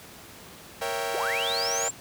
sawtooth chord, A# diminished seventh, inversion none, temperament equal, 466.2 / 554.4 / 659.3 / 784 Hz, A#4 / C#5 / E5 / G5, 0 / 0 / 0 / 0 cents, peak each -29 / -30 / -31 / -29 dBFS, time 0.81-1.89 s, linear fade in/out 10 ms
sine linear sweep, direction up, 293.7 to 7540 Hz, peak -27 dBFS, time 1.14-1.91 s, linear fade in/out 10 ms
effects pink hiss -46 dBFS RMS until 2 s + high-pass 80 Hz 12 dB/octave

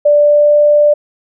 sine tone with pitch glide, 587.3 to 591 Hz, D5 to D5, 0 to +11 cents, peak -5 dBFS, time 0.05-0.94 s, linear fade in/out 10 ms, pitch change +11 cents, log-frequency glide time 0.16-0.56 s, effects none

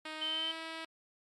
5% pulse tone with pitch glide, 311.9 to 324.4 Hz, D#4 to E4, +4 to -28 cents, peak -29 dBFS, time 0.05-0.85 s, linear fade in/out 5 ms, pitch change +68 cents, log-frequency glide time 0.21-0.53 s
sine tone, 3080 Hz, G7, 31 cents flat, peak -33 dBFS, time 0.21-0.52 s, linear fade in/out 10 ms
effects low-pass 6000 Hz 12 dB/octave + Opus 48 kbps

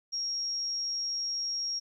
sine tone, 5588 Hz, F8, in tune, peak -30 dBFS, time 0.12-1.8 s, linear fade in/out 20 ms, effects 12-bit

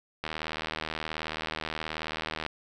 click train, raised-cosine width 0.3 ms, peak -16 dBFS, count 176, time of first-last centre 0.24-2.464 s, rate 78.7 Hz, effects none

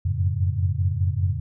sine tone cluster, 89.5 / 94.5 / 107.9 / 139.1 Hz, F2 / F#2 / A2 / C#3, +43 / +37 / -33 / +6 cents, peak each -23 / -25 / -27 / -29 dBFS, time 0.05-1.4 s, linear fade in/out 10 ms, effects none

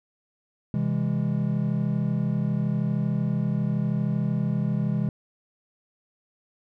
triangle chord, C augmented, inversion none, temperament just, 130.81 / 163.52 / 204.4 Hz, C3 / E3 / G#3, 0 / -14 / -27 cents, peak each -25 dBFS, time 0.74-5.09 s, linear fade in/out 2 ms, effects none

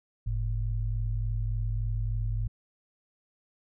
sine tone pair together, 46.04 / 109.5 Hz, F#1 / A2, -8 / -8 cents, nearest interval octave + minor third, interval 1500 cents, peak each -29 / -30 dBFS, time 0.26-2.48 s, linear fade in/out 10 ms, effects none

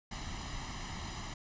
pink noise with comb filter, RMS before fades -41 dBFS, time 0.11-1.34 s, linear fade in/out 5 ms, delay 1 ms, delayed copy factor +0.7, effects resampled to 16000 Hz

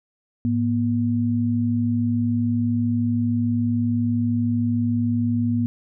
sine tone pair together, 106.91 / 240 Hz, A2 / B3, -49 / -49 cents, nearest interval octave + major second, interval 1400 cents, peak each -23 / -20 dBFS, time 0.45-5.66 s, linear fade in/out 0 ms, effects none

